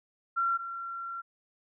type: tone pair in turn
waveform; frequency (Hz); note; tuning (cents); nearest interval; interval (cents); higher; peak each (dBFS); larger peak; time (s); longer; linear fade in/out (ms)
sine; 1367 / 1367; F6 / F6; -37 / -37; unison; 0; neither; -25 / -35; first; 0.36-0.58 / 0.58-1.22; second; 20
effects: none